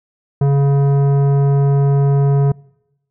sine tone with tanh clipping, 140 Hz, C#3, 18 cents sharp, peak -12 dBFS, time 0.41-2.52 s, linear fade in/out 5 ms, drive 13 dB, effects noise-tail reverb RT60 0.9 s tail -25 dB re dry

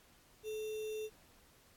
sine tone with sample-and-hold, 432.1 Hz, A4, 31 cents flat, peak -38 dBFS, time 0.43-1.1 s, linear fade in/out 50 ms, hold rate 3150 Hz, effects pink hiss -65 dBFS RMS until 1.76 s + AAC 64 kbps

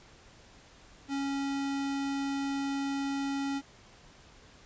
square tone, 276.7 Hz, C#4, 3 cents flat, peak -31 dBFS, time 1.08-3.62 s, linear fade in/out 50 ms, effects pink hiss -56 dBFS RMS until 4.65 s + resampled to 16000 Hz

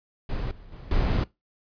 brown noise with level steps, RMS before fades -29 / -47 / -41 / -22 dBFS, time 0.29-1.24 s, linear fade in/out 5 ms, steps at 0.51 / 0.72 / 0.91 s, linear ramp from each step 2 ms, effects noise-tail reverb RT60 0.2 s tail -21 dB re dry + resampled to 11025 Hz

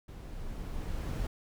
brown noise with level ramp, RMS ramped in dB -44 to -32 dBFS, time 0.08-1.27 s, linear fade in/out 5 ms, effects none

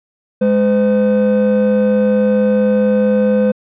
triangle tone pair together, 208.2 / 509.4 Hz, G#3 / C5, +5 / -46 cents, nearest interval octave + minor third, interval 1549 cents, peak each -10 dBFS, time 0.41-3.52 s, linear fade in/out 10 ms, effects tanh soft clip ceiling -4 dBFS + resampled to 8000 Hz

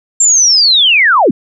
sine linear sweep, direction down, 7459 to 180 Hz, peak -5 dBFS, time 0.2-1.31 s, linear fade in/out 5 ms, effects none

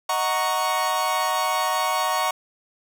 40% pulse chord, D# minor seventh, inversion none, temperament equal, 622.3 / 740 / 932.3 / 1108.7 Hz, D#5 / F#5 / A#5 / C#6, 0 / 0 / 0 / 0 cents, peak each -29 / -26 / -26 / -24 dBFS, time 0.09-2.31 s, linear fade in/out 5 ms, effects none

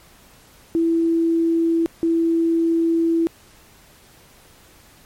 sine tone bursts at uneven times, 331.3 Hz, E4, 9 cents sharp, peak -15 dBFS, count 2, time 0.75-1.86 / 2.03-3.27 s, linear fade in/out 0 ms, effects pink hiss -50 dBFS RMS until 5.05 s + MP3 64 kbps

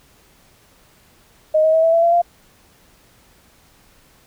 sine tone with pitch steps, 622.3 / 633.5 / 645 / 656.6 / 668.5 / 680.6 / 692.9 Hz, D#5 / D#5 / E5 / E5 / E5 / F5 / F5, 0 / +31 / -38 / -7 / +24 / -45 / -14 cents, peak -11 dBFS, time 1.54-2.219 s, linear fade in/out 10 ms, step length 97 ms, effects pink hiss -53 dBFS RMS until 4.26 s

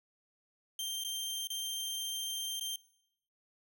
sawtooth tone with dropouts, 3157 Hz, G7, 12 cents sharp, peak -32 dBFS, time 0.79-2.76 s, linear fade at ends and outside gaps 2 ms, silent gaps 1.038-1.047 / 1.472-1.502 / 2.597-2.609 s, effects noise-tail reverb RT60 0.8 s tail -22 dB re dry

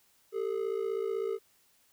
triangle ring-modulated tone, 420.3 Hz, G#4, 21 cents sharp, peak -25 dBFS, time 0.32-1.39 s, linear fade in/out 50 ms, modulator 28 Hz, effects white hiss -67 dBFS RMS until 1.92 s

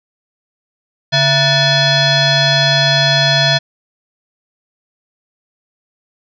sine tone with frequency modulation, 1760 Hz, A6, in tune, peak -9 dBFS, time 1.12-3.59 s, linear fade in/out 20 ms, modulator 809 Hz, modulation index 3.5, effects none

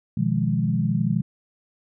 sine chord, F half-diminished seventh, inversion second, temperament equal, 123.47 / 155.56 / 174.61 / 207.7 Hz, Cb3 / Eb3 / F3 / Ab3, 0 / 0 / 0 / 0 cents, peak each -25 dBFS, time 0.17-1.22 s, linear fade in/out 5 ms, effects none

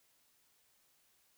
silence, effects white hiss -72 dBFS RMS until 1.37 s

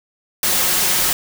white noise with comb filter, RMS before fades -17 dBFS, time 0.43-1.13 s, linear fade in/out 2 ms, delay 5.5 ms, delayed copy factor +0.6, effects none

